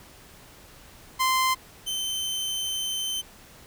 sawtooth tone pair in turn, 1039 / 3084 Hz, C6 / G7, -12 / -29 cents, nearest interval octave + perfect fifth, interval 1883 cents, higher second, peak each -17 / -24 dBFS, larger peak first, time 1.19-1.55 / 1.86-3.22 s, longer second, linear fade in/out 20 ms, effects pink hiss -50 dBFS RMS until 3.66 s

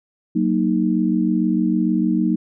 sine chord, D# minor, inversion first, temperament just, 186.68 / 233.3 / 311.1 Hz, F#3 / A#3 / D#4, +16 / +2 / 0 cents, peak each -20 dBFS, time 0.35-2.36 s, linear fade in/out 10 ms, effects none

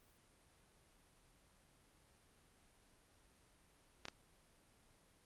clicks, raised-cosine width 0.2 ms, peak -27 dBFS, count 2, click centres 4.054 / 4.084 s, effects pink hiss -70 dBFS RMS until 5.25 s + Opus 32 kbps

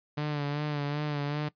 sawtooth tone with vibrato, 146.83 Hz, D3, in tune, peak -25 dBFS, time 0.17-1.49 s, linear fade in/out 10 ms, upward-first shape sine, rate 2.6 Hz, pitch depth 42 cents each way, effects noise-tail reverb RT60 0.1 s tail -19 dB re dry + resampled to 11025 Hz

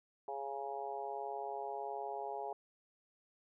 harmonic tone with a mistuned harmonic, 138.59 Hz, C#3, in tune, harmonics 3 / 4 / 5 / 6 / 7, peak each -45 / -48 / -44 / -43 / -51 dBFS, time 0.28-2.53 s, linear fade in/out 2 ms, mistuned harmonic 7, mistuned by -31 cents, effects none

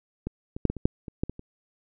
clicks, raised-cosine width 3 ms, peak -17 / -21 / -6 / -16 / -23 / -6 / -24 / -12 / -20 / -27 dBFS, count 10, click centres 0.27 / 0.565 / 0.653 / 0.7 / 0.767 / 0.855 / 1.082 / 1.235 / 1.296 / 1.394 s, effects none

